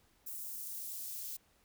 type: noise with high-pass filter sweep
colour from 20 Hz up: blue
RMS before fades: -43 dBFS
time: 0.26-1.37 s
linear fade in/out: 10 ms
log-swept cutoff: 8500 to 3600 Hz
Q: 0.72
effects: pink hiss -70 dBFS RMS until 1.64 s